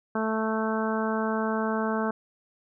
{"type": "harmonic tone", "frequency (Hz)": 220, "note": "A3", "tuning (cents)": 0, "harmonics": [1, 2, 3, 4, 5, 6, 7], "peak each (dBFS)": [-28, -31, -33, -34, -35, -36, -36], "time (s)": [0.15, 2.11], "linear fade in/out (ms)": 5, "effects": []}